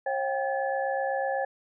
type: tone cluster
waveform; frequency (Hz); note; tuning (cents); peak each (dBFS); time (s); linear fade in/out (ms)
sine; 540 / 720 / 788 / 1717; C#5 / F#5 / G5 / A6; -45 / -47 / +9 / -43; -29 / -36 / -30 / -35; 0.06-1.45; 5
effects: none